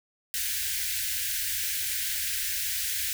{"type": "band-stop noise", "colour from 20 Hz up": "white", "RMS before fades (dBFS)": -30, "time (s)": [0.34, 3.13], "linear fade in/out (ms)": 0, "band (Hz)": [100, 1500], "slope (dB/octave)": 96, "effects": []}